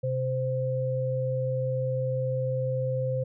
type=tone pair together; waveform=sine; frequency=128.97 / 519 Hz; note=C3 / C5; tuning=-25 / -14 cents; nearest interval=2 octaves; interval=2411 cents; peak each=-28 dBFS; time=0.03-3.24 s; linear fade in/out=10 ms; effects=none